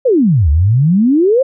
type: exponential two-way sweep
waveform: sine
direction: down then up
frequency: 555 to 69.3 to 555 Hz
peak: -7 dBFS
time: 0.05-1.43 s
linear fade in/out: 10 ms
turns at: 0.5 s
effects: none